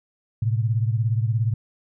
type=beating tone pair; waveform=sine; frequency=110 / 127 Hz; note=A2 / B2; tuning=0 / +49 cents; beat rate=17 Hz; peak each=-20 / -25 dBFS; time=0.42-1.54 s; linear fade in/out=5 ms; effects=none